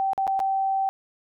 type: tone with dropouts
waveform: sine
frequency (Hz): 775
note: G5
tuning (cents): -20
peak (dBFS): -21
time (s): 0-0.89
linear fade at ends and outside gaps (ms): 0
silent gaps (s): 0.133-0.178 / 0.269-0.277 / 0.393-0.401
effects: none